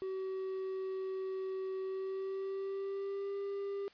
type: tone with pitch glide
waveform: triangle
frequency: 380 to 398.2 Hz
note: F#4 to G4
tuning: +46 to +27 cents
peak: -34 dBFS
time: 0.02-3.88 s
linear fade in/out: 0 ms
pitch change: +81 cents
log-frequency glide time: 1.81-3.36 s
effects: white hiss -63 dBFS RMS until 3.93 s + resampled to 11025 Hz

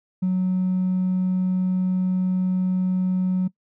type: tone with hard clipping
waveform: sine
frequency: 184.6 Hz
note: F#3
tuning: 4 cents flat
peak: -19 dBFS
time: 0.22-3.48 s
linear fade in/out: 10 ms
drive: 1 dB
effects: noise-tail reverb RT60 0.1 s tail -21 dB re dry

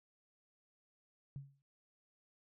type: tone with exponential decay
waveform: sine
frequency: 138.59 Hz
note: C#3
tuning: in tune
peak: -40 dBFS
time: 1.36-1.62 s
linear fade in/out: 0 ms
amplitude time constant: 55 ms
effects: none

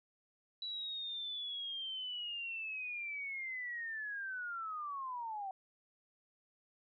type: linear sweep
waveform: sine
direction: down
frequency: 3948 to 752 Hz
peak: -39 dBFS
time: 0.62-5.51 s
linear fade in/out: 2 ms
effects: none

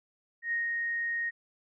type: tone with ADSR envelope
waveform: sine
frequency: 1864.7 Hz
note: A#6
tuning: in tune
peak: -27 dBFS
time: 0.42-1.31 s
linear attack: 100 ms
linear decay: 150 ms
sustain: -2 dB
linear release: 26 ms
effects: none

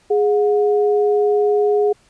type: tone pair together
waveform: sine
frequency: 415.3 / 723.2 Hz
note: G#4 / F#5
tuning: 0 / -40 cents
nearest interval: minor seventh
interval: 960 cents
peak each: -13 / -23 dBFS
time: 0.1-1.93 s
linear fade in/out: 10 ms
effects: pink hiss -55 dBFS RMS until 2.09 s + resampled to 22050 Hz

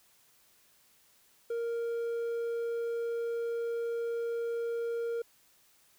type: tone with hard clipping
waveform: sine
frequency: 466.2 Hz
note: A#4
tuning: in tune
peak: -32 dBFS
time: 1.5-5.22 s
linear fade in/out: 5 ms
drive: 3 dB
effects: white hiss -65 dBFS RMS until 5.98 s

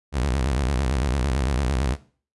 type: tone with vibrato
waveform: sawtooth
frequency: 66 Hz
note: C2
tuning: 16 cents sharp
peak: -17 dBFS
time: 0.12-1.97 s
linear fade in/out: 50 ms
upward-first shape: square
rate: 8.9 Hz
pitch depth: 150 cents each way
effects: noise-tail reverb RT60 0.4 s tail -17 dB re dry + resampled to 24000 Hz

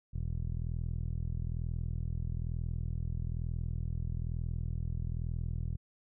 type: tone with low-pass filter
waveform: 15% pulse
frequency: 41.1 Hz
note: E1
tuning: 4 cents flat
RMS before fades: -35 dBFS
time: 0.13-5.77 s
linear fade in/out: 20 ms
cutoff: 140 Hz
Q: 0.92
effects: none

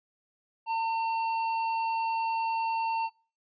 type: tone with hard clipping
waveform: sine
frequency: 905 Hz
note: A5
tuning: 48 cents sharp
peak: -28 dBFS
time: 0.66-3.1 s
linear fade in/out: 50 ms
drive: 7 dB
effects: noise-tail reverb RT60 0.4 s tail -24 dB re dry + resampled to 16000 Hz

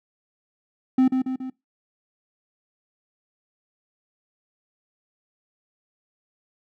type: tone with echo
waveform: triangle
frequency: 259.5 Hz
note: C4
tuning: 14 cents flat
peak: -12 dBFS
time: 0.98-1.08 s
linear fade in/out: 5 ms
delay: 140 ms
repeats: 3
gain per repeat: -5 dB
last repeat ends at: 1.5 s
effects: noise-tail reverb RT60 0.2 s tail -22 dB re dry

